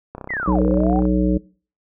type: click train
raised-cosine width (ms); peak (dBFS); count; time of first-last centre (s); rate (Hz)
1; -18; 30; 0.15-1.053; 32.1
type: linear two-way sweep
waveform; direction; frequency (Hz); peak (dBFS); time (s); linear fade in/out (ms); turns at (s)
sine; down then up; 2093 to 434.3 to 796; -22; 0.29-1.01; 20; 0.62
type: harmonic tone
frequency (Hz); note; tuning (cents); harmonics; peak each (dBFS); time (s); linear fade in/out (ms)
61.74; B1; 0; 1 / 3 / 5 / 7 / 9; -21 / -18 / -20 / -28 / -27; 0.47-1.38; 10
effects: noise-tail reverb RT60 0.4 s tail -22 dB re dry